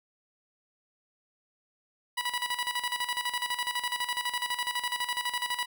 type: tone with tremolo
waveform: 15% pulse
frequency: 978 Hz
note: B5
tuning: 17 cents flat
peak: -21 dBFS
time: 2.17-5.66 s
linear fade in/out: 10 ms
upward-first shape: square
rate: 12 Hz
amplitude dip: 70%
effects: none